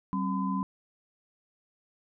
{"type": "tone cluster", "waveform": "sine", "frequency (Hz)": [191.1, 266.8, 1014], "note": ["G3", "C4", "B5"], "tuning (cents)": [-44, 34, 45], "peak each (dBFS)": [-29, -34, -33], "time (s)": [0.13, 0.63], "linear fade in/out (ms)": 0, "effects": []}